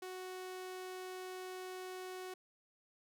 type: tone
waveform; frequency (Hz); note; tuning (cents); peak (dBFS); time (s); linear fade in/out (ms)
sawtooth; 370; F#4; 0; -40; 0.02-2.34; 5
effects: none